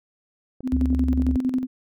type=clicks; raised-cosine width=2 ms; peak=-24 dBFS; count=7; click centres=0.606 / 0.819 / 0.929 / 1.135 / 1.197 / 1.29 / 1.357 s
type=tone with tremolo; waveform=sine; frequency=256.6 Hz; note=C4; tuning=34 cents flat; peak=-18 dBFS; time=0.63-1.67 s; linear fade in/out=50 ms; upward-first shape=square; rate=11 Hz; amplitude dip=60%
type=tone with vibrato; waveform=sine; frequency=70.9 Hz; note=C#2; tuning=40 cents sharp; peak=-21 dBFS; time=0.72-1.37 s; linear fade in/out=10 ms; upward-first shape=sine; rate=9.2 Hz; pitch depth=18 cents each way
effects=none